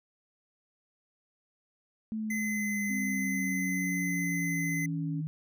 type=exponential sweep; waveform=sine; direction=down; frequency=220 to 155.7 Hz; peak=-31 dBFS; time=2.12-5.27 s; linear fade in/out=0 ms
type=tone; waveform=square; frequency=2044 Hz; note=C7; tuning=41 cents flat; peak=-33 dBFS; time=2.3-4.86 s; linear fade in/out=5 ms
type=tone with pitch glide; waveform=sine; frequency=258.4 to 281.8 Hz; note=C4 to C#4; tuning=-21 to +29 cents; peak=-35 dBFS; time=2.89-5.22 s; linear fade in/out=20 ms; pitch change=+150 cents; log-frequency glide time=3.03-3.94 s
effects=none